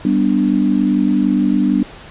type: chord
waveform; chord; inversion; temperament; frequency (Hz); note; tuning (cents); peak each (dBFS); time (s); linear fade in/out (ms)
sine; G major; none; equal; 196 / 246.9 / 293.7; G3 / B3 / D4; 0 / 0 / 0; -16; 0.05-1.83; 2
effects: pink hiss -37 dBFS RMS until 2.1 s + resampled to 8000 Hz